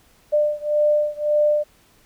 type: beating tone pair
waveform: sine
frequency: 596 / 597.8 Hz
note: D5 / D5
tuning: +25 / +31 cents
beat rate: 1.8 Hz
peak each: -19 / -20 dBFS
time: 0.32-1.64 s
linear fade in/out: 20 ms
effects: pink hiss -56 dBFS RMS until 2.05 s